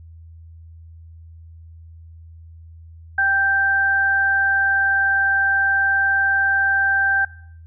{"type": "tone pair together", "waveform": "sine", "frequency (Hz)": [784, 1569.9], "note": ["G5", "G6"], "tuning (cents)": [0, 2], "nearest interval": "octave", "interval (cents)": 1202, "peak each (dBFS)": [-24, -15], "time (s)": [3.18, 7.25], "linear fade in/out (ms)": 5, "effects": ["noise-tail reverb RT60 0.6 s tail -20 dB re dry", "added 82 Hz sine -39 dBFS peak until 7.66 s"]}